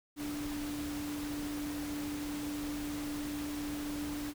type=tone in noise; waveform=sine; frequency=293.7 Hz; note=D4; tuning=in tune; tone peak=-36 dBFS; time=0.16-4.34 s; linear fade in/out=50 ms; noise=pink; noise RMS=-44 dBFS; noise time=0.16-4.34 s; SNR=+5 dB; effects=none